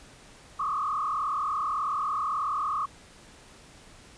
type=tone with frequency modulation; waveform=sine; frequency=1174.7 Hz; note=D6; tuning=in tune; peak=-26 dBFS; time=0.59-2.86 s; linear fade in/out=10 ms; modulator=38.3 Hz; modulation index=2.4; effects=pink hiss -52 dBFS RMS until 4.17 s + resampled to 22050 Hz

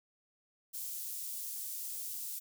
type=high-pass noise; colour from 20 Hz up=white; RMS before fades=-41 dBFS; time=0.73-2.4 s; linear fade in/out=20 ms; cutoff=7200 Hz; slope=12 dB/octave; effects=none

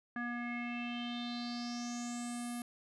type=tone with low-pass filter sweep; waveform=square; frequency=240 Hz; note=B3; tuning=49 cents flat; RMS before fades=-40 dBFS; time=0.16-2.62 s; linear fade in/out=2 ms; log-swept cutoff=1600 to 11000 Hz; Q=6.4; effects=none

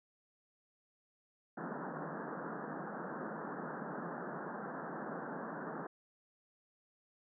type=band-pass noise; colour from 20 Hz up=pink; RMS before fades=-43 dBFS; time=1.57-5.87 s; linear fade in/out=5 ms; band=150 to 1700 Hz; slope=96 dB/octave; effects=none

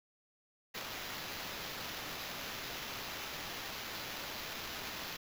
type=noise with sample-and-hold; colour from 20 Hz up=blue; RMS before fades=-43 dBFS; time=0.74-5.17 s; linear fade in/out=10 ms; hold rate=8820 Hz; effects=none

